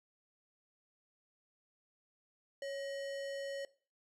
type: tone with sample-and-hold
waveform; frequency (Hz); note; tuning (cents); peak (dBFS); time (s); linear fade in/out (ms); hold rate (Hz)
sine; 554.4; C#5; 0; -38; 2.62-3.65; 2; 2450
effects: noise-tail reverb RT60 0.4 s tail -19 dB re dry + low-pass 7000 Hz 12 dB/octave